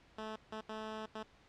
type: tone bursts at uneven times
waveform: 10% pulse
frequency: 217.6 Hz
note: A3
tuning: 19 cents flat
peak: -33 dBFS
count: 4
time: 0.18-0.36 / 0.52-0.61 / 0.69-1.06 / 1.15-1.23 s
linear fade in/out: 5 ms
effects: pink hiss -64 dBFS RMS until 1.48 s + low-pass 4000 Hz 12 dB/octave

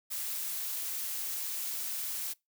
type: noise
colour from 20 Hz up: blue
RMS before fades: -36 dBFS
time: 0.1-2.34 s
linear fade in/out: 20 ms
effects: noise-tail reverb RT60 0.2 s tail -24 dB re dry

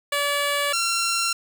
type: tone pair in turn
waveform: 10% pulse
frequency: 574 / 1365.2 Hz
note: D5 / F6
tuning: -40 / -40 cents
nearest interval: octave + minor third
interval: 1500 cents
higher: second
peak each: -13 dBFS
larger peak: neither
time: 0.12-0.73 / 0.73-1.33 s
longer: first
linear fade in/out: 5 ms
effects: none

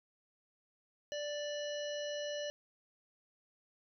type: harmonic tone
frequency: 587.3 Hz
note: D5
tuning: in tune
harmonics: 1 / 3 / 5 / 7 / 9 / 10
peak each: -38 / -48 / -46 / -52 / -56 / -52 dBFS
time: 1.12-2.5 s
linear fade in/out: 0 ms
effects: none

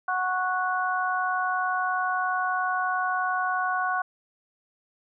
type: harmonic tone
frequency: 368.6 Hz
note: F#4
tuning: 7 cents flat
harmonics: 2 / 3 / 4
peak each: -28 / -28 / -28 dBFS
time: 0.08-4.02 s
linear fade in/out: 5 ms
effects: none

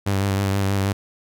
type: tone with vibrato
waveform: sawtooth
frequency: 98.3 Hz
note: G2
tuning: 5 cents sharp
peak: -15 dBFS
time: 0.06-0.93 s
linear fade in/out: 10 ms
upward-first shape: sine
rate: 6.3 Hz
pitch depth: 29 cents each way
effects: none

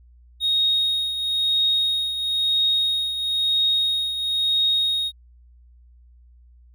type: tone with tremolo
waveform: triangle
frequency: 3738 Hz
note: A#7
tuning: 4 cents sharp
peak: -13 dBFS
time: 0.4-5.12 s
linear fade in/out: 50 ms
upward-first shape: triangle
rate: 1 Hz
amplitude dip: 70%
effects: tanh soft clip ceiling -14 dBFS + added 60 Hz sine -48 dBFS peak until 6.74 s

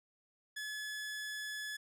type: tone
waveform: sawtooth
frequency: 1710 Hz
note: A6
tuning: 50 cents flat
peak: -36 dBFS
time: 0.56-1.77 s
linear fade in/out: 10 ms
effects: low-pass 12000 Hz 12 dB/octave

